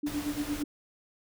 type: tone with tremolo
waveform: sine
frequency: 293.7 Hz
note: D4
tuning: in tune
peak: -27 dBFS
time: 0.03-0.64 s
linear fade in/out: 5 ms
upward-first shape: sine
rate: 8.7 Hz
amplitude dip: 90%
type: noise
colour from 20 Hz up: pink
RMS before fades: -40 dBFS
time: 0.06-0.63 s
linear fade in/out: 10 ms
effects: none